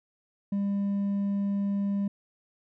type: tone with hard clipping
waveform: sine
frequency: 200 Hz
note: G3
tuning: 35 cents sharp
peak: -26 dBFS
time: 0.52-2.08 s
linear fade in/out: 5 ms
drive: 2 dB
effects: none